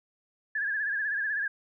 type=tone with vibrato; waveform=sine; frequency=1676 Hz; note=G#6; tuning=15 cents sharp; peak=-27 dBFS; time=0.55-1.48 s; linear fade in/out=5 ms; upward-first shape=sine; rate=16 Hz; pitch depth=81 cents each way; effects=none